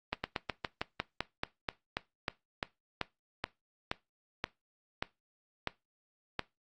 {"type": "slowing click train", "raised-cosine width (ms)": 0.3, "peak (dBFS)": -15, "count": 20, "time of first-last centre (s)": [0.13, 6.393], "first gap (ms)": 110, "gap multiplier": 1.11, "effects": ["noise-tail reverb RT60 0.2 s tail -19 dB re dry", "Opus 24 kbps"]}